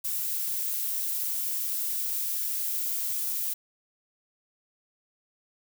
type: noise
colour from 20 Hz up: violet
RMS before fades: -30 dBFS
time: 0.04-3.54 s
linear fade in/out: 10 ms
effects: none